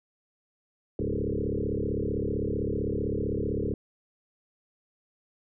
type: tone with frequency modulation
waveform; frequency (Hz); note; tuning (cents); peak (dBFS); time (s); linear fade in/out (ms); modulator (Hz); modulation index
sine; 254.9; C4; -45; -26; 0.99-3.74; 2; 35.6; 6
effects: none